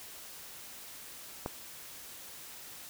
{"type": "click", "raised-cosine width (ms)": 1, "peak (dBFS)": -20, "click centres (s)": 1.461, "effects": ["white hiss -48 dBFS RMS until 2.89 s"]}